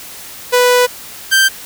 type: tone pair in turn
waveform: sawtooth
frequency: 493.9 / 1568 Hz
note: B4 / G6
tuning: 0 / 0 cents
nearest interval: octave + minor sixth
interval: 2000 cents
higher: second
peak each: -4 dBFS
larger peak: neither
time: 0.52-0.87 / 1.31-1.49 s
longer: first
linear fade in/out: 20 ms
effects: white hiss -32 dBFS RMS until 1.65 s